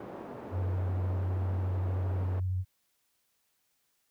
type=band-pass noise; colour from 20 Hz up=pink; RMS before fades=-43 dBFS; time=0-2.4 s; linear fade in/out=5 ms; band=190 to 810 Hz; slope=12 dB/octave
type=tone with vibrato; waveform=sine; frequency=92.5 Hz; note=F#2; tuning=in tune; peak=-28 dBFS; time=0.51-2.65 s; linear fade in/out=50 ms; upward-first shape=sine; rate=13 Hz; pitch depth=24 cents each way
effects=white hiss -75 dBFS RMS until 4.1 s